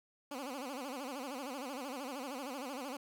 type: tone with vibrato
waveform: 15% pulse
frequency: 267.6 Hz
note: C4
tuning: 39 cents sharp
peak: -34 dBFS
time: 0.31-2.97 s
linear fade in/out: 5 ms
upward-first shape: sine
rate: 13 Hz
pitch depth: 160 cents each way
effects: none